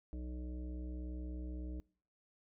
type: harmonic tone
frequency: 61.74 Hz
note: B1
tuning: in tune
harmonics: 1 / 3 / 5 / 7 / 9 / 10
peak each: -41 / -52 / -49 / -60 / -62 / -63 dBFS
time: 0.13-1.8 s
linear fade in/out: 0 ms
effects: noise-tail reverb RT60 0.5 s tail -25 dB re dry